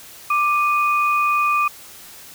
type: tone pair together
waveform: sine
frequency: 1180 / 2483 Hz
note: D6 / D#7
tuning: +8 / -4 cents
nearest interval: octave + minor second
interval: 1288 cents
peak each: -16 / -22 dBFS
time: 0.3-1.68 s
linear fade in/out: 5 ms
effects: white hiss -41 dBFS RMS until 2.34 s